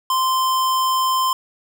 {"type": "tone", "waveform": "square", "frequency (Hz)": 1040, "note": "C6", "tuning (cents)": -11, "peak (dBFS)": -17, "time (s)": [0.1, 1.33], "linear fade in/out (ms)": 2, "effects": []}